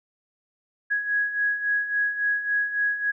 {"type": "beating tone pair", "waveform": "sine", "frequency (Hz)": [1661.2, 1664.8], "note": ["G#6", "G#6"], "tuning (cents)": [0, 4], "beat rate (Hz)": 3.6, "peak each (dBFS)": [-29, -23], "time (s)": [0.9, 3.12], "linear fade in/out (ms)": 20, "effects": []}